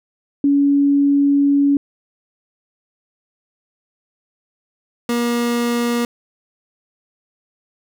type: tone pair in turn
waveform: sine / 30% pulse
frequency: 282.5 / 238.1 Hz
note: C#4 / A#3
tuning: +33 / +37 cents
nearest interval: minor third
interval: 296 cents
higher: first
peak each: -11 / -14 dBFS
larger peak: first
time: 0.44-1.77 / 5.09-6.05 s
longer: first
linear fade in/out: 2 ms
effects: none